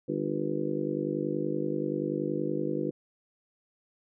harmonic tone with a mistuned harmonic, 50.5 Hz, G#1, 48 cents flat, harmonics 3 / 4 / 5 / 6 / 7 / 8 / 9 / 10, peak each -37 / -37 / -44 / -33 / -33 / -38 / -45 / -36 dBFS, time 0.08-2.91 s, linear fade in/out 10 ms, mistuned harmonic 10, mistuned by -43 cents, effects none

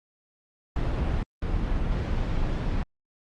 brown noise bursts at uneven times, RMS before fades -26 dBFS, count 2, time 0.76-1.23 / 1.42-2.83 s, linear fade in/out 2 ms, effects low-pass 4000 Hz 12 dB/octave + Opus 32 kbps

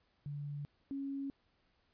sine tone pair in turn, 144.6 / 275.7 Hz, D3 / C#4, -27 / -9 cents, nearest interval major seventh, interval 1118 cents, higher second, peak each -39 / -37 dBFS, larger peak second, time 0.26-0.65 / 0.91-1.3 s, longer neither, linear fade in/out 0 ms, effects pink hiss -75 dBFS RMS until 1.93 s + resampled to 11025 Hz

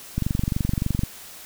click train, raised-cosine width 5 ms, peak -10 dBFS, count 21, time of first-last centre 0.18-1.035 s, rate 23.4 Hz, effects white hiss -42 dBFS RMS until 1.45 s

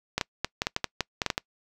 clicks, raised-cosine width 0.2 ms, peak -8 dBFS, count 12, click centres 0.18 / 0.212 / 0.446 / 0.619 / 0.669 / 0.764 / 0.843 / 1.007 / 1.218 / 1.263 / 1.302 / 1.379 s, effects noise-tail reverb RT60 0.1 s tail -26 dB re dry

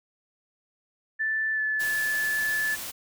sine tone with pitch glide, 1760 to 1734.8 Hz, A6 to A6, 0 to -25 cents, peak -24 dBFS, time 1.19-2.76 s, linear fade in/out 20 ms, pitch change -25 cents, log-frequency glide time 1.53-1.61 s
white noise, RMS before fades -36 dBFS, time 1.79-2.92 s, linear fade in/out 20 ms
effects none

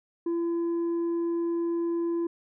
sine tone with tanh clipping, 338.6 Hz, E4, 46 cents sharp, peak -26 dBFS, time 0.26-2.27 s, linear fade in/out 5 ms, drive 3 dB, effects none

